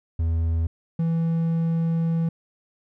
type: tone pair in turn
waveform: triangle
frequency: 82.2 / 165.07 Hz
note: E2 / E3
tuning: -4 / +3 cents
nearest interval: octave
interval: 1207 cents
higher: second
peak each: -18 dBFS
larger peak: neither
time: 0.19-0.67 / 0.99-2.29 s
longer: second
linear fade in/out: 5 ms
effects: none